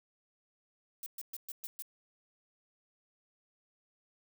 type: noise bursts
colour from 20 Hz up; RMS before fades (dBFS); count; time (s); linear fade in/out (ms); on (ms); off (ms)
violet; -42; 6; 1.03-1.822; 0; 32; 120
effects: none